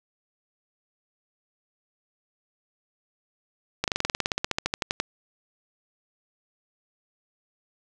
slowing click train, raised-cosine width 0.2 ms, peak -7 dBFS, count 20, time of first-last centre 3.84-5 s, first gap 38 ms, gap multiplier 1.05, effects none

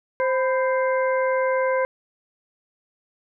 harmonic tone with a mistuned harmonic, 523.3 Hz, C5, in tune, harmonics 1 / 2 / 3 / 4, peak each -20 / -26 / -30 / -32 dBFS, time 0.2-1.85 s, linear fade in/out 0 ms, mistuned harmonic 2, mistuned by -76 cents, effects none

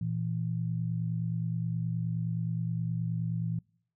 sine tone pair together, 116.5 / 166.04 Hz, A#2 / E3, -1 / +13 cents, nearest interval tritone, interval 614 cents, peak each -32 / -32 dBFS, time 0.01-3.59 s, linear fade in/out 5 ms, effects noise-tail reverb RT60 0.6 s tail -25 dB re dry

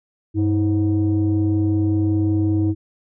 sine tone pair together, 98 / 319.3 Hz, G2 / D#4, 0 / +45 cents, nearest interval octave + minor sixth, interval 2045 cents, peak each -17 dBFS, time 0.34-2.75 s, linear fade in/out 50 ms, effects tanh soft clip ceiling -11 dBFS

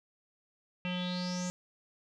square tone with low-pass filter sweep, 180.1 Hz, F#3, 46 cents flat, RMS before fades -35 dBFS, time 0.85-1.5 s, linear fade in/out 0 ms, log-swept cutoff 2700 to 7000 Hz, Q 7.8, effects none

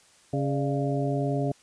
harmonic tone with a mistuned harmonic, 138.59 Hz, C#3, in tune, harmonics 1 / 2 / 3 / 4 / 5, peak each -27 / -30 / -32 / -33 / -34 dBFS, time 0.33-1.52 s, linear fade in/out 5 ms, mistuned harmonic 4, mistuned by +110 cents, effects white hiss -58 dBFS RMS until 1.62 s + resampled to 22050 Hz

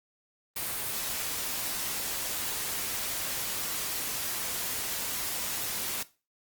white noise, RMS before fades -33 dBFS, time 0.56-6.03 s, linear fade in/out 5 ms, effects noise-tail reverb RT60 0.3 s tail -17 dB re dry + Opus 32 kbps

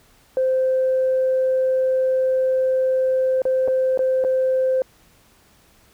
sine tone with dropouts, 520 Hz, C5, 11 cents flat, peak -15 dBFS, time 0.37-4.82 s, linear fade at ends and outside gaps 1 ms, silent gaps 3.419-3.453 / 3.677-3.682 / 3.975-3.991 / 4.24-4.247 s, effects tanh soft clip ceiling -12 dBFS + pink hiss -55 dBFS RMS until 5.93 s

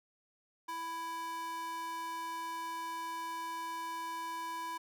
square tone with high-pass filter, 330.8 Hz, E4, 6 cents sharp, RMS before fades -40 dBFS, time 0.68-4.78 s, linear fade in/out 10 ms, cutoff 820 Hz, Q 7, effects none

